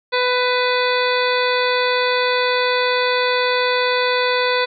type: harmonic tone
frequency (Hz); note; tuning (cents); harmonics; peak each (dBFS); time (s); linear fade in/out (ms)
497.9; B4; +14; 1 / 2 / 3 / 4 / 5 / 7 / 8 / 9; -19 / -22 / -24 / -25 / -26 / -27 / -28 / -29; 0.12-4.66; 20
effects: none